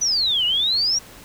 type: exponential two-way sweep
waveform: sine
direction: down then up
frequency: 6080 to 2837 to 5780 Hz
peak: -17 dBFS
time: 0.01-0.99 s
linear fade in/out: 10 ms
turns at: 0.45 s
effects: pink hiss -43 dBFS RMS until 1.24 s